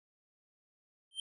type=tone with exponential growth; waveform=square; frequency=3136 Hz; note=G7; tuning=in tune; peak=-33 dBFS; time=1.11-1.2 s; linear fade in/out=2 ms; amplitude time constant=19 ms; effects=resampled to 24000 Hz